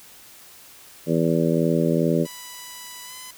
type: harmonic tone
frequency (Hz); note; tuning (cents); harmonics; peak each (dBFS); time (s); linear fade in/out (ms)
82.41; E2; 0; 2 / 3 / 4 / 5 / 6 / 7; -22 / -24 / -25 / -26 / -27 / -27; 1.06-2.27; 50
type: tone with pitch glide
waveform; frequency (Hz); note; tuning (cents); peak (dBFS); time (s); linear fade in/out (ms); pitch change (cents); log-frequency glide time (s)
5% pulse; 987.8 to 1012.1; B5 to B5; 0 to +42; -25; 2.25-3.31; 5; +42; 3.05-3.13
effects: white hiss -47 dBFS RMS until 3.37 s